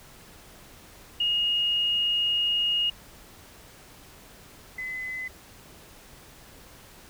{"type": "tone pair in turn", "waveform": "sine", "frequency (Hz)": [2862, 2024], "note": ["F7", "B6"], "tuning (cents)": [42, 42], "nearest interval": "tritone", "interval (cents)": 600, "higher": "first", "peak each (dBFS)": [-22, -31], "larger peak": "first", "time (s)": [[1.2, 2.9], [4.78, 5.28]], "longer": "first", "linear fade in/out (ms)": 5, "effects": ["pink hiss -50 dBFS RMS until 7.09 s"]}